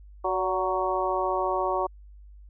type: harmonic tone with a mistuned harmonic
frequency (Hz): 185.7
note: F#3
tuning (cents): +7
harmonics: 2 / 3 / 4 / 5 / 6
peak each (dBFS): -30 / -30 / -30 / -30 / -30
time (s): 0.24-1.87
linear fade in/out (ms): 10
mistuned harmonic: 3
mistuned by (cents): +43
effects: added 50 Hz sine -45 dBFS peak until 2.49 s

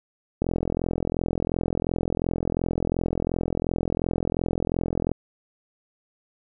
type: click train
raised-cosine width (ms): 2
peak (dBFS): -11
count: 202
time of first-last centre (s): 0.42-5.116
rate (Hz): 42.8
effects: none

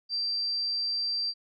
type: tone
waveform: sine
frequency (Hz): 4699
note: D8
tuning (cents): 0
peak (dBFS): -27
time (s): 0.09-1.34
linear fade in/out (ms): 50
effects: none

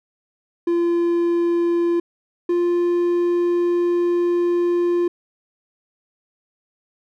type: tone pair in turn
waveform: triangle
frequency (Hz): 343.1 / 348.9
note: F4 / F4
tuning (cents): -31 / -2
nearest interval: unison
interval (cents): 29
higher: second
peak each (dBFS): -14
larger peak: neither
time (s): 0.67-2 / 2.49-5.08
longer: second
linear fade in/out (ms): 5
effects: none

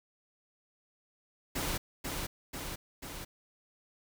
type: noise with echo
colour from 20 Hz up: pink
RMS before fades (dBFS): -34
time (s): 1.55-1.78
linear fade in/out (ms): 10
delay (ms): 490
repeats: 3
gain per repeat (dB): -3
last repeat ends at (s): 3.25
effects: none

